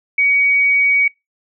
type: tone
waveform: sine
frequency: 2255 Hz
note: C#7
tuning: 29 cents sharp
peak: -11 dBFS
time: 0.18-1.08 s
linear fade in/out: 5 ms
effects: noise-tail reverb RT60 0.2 s tail -24 dB re dry